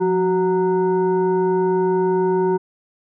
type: tone with frequency modulation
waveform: sine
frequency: 373.3 Hz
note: F#4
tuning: 15 cents sharp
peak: -15 dBFS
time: 0-2.58 s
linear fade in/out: 20 ms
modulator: 551 Hz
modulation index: 0.77
effects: none